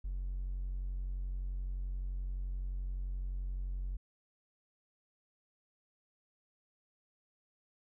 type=tone; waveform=triangle; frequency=45.8 Hz; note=F#1; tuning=17 cents flat; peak=-32 dBFS; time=0.04-3.97 s; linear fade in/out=10 ms; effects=tanh soft clip ceiling -30 dBFS